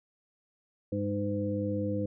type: harmonic tone with a mistuned harmonic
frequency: 101.5 Hz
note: G#2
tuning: 39 cents flat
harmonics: 1 / 2 / 3 / 5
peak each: -34 / -34 / -34 / -34 dBFS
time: 0.92-2.06 s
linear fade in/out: 5 ms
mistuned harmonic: 3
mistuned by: +16 cents
effects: none